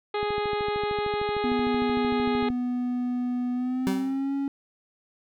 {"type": "harmonic tone", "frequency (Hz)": 415.3, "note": "G#4", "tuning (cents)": 0, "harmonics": [1, 2, 3, 4, 5, 6, 7, 8, 9, 10], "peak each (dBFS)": [-27, -31, -35, -42, -39, -42, -48, -43, -45, -46], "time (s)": [0.14, 2.49], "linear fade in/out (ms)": 5}
{"type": "click train", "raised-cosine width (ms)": 3, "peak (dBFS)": -24, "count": 31, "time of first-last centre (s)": [0.23, 2.503], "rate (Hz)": 13.2}
{"type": "tone with pitch glide", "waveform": "triangle", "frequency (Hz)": [246.9, 277.1], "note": ["B3", "C#4"], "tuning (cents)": [0, -1], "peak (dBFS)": -23, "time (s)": [1.44, 4.48], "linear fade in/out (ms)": 2, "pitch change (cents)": 199, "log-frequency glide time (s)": [3.53, 4.34]}
{"type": "tone with exponential decay", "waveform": "30% pulse", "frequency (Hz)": 191.8, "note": "G3", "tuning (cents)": -37, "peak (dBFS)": -20, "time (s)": [3.87, 4.27], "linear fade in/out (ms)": 0, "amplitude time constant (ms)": 86}
{"effects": []}